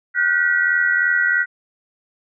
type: tone cluster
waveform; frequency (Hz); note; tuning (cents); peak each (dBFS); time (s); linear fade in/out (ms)
sine; 1446 / 1529 / 1935; F#6 / G6 / B6; -40 / -44 / -36; -19; 0.14-1.46; 50
effects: none